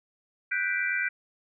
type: chord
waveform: sine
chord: G major seventh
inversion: third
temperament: equal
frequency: 1480 / 1568 / 1975.5 / 2349 Hz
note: F#6 / G6 / B6 / D7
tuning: 0 / 0 / 0 / 0 cents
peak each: -31 dBFS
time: 0.51-1.09 s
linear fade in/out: 10 ms
effects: none